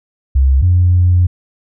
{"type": "tone pair in turn", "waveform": "sine", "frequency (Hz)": [66.9, 89.3], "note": ["C2", "F2"], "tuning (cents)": [39, 39], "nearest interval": "perfect fourth", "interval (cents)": 500, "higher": "second", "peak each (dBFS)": -6, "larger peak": "neither", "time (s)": [[0.35, 0.62], [0.62, 1.27]], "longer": "second", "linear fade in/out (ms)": 10, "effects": ["tanh soft clip ceiling -2 dBFS"]}